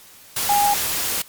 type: tone in noise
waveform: sine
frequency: 817 Hz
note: G#5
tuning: 29 cents flat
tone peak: -15 dBFS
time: 0.49-0.74 s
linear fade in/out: 5 ms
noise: white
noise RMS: -23 dBFS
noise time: 0.36-1.22 s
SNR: +5 dB
effects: white hiss -46 dBFS RMS until 1.28 s + MP3 96 kbps

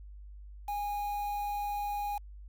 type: tone with quantisation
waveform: triangle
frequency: 821 Hz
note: G#5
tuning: 20 cents flat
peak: -30 dBFS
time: 0.68-2.18 s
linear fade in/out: 5 ms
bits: 8
effects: added 50 Hz sine -45 dBFS peak until 2.48 s

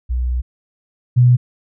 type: tone pair in turn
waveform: sine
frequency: 61.74 / 123.48 Hz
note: B1 / B2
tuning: 0 / 0 cents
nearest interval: octave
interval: 1200 cents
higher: second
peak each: -16 / -7 dBFS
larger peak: second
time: 0.09-0.42 / 1.16-1.37 s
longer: first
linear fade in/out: 20 ms
effects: none

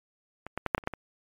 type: clicks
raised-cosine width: 0.5 ms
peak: -23 / -16 / -12 / -7 / -14 / -30 / -12 / -21 dBFS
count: 8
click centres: 0.466 / 0.576 / 0.663 / 0.748 / 0.78 / 0.838 / 0.874 / 0.937 s
effects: MP3 96 kbps

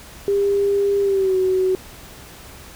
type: tone with pitch glide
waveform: sine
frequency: 400.8 to 374 Hz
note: G4 to F#4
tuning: +38 to +19 cents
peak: -15 dBFS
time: 0.28-1.75 s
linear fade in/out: 0 ms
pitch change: -119 cents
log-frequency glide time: 1.01-1.36 s
effects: added 67 Hz sine -49 dBFS peak until 2.75 s + pink hiss -41 dBFS RMS until 2.75 s

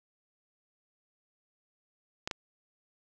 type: clicks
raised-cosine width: 0.2 ms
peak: -16 dBFS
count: 2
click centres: 2.275 / 2.312 s
effects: none

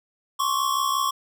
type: tone pair together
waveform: square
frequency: 1068.3 / 1134 Hz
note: C6 / C#6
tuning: +36 / +39 cents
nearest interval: minor second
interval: 103 cents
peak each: -25 dBFS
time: 0.39-1.11 s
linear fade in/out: 10 ms
effects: none

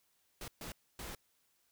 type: noise bursts at uneven times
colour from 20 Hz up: pink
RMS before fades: -45 dBFS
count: 3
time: 0.41-0.48 / 0.61-0.72 / 0.99-1.15 s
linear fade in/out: 2 ms
effects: white hiss -75 dBFS RMS until 1.71 s

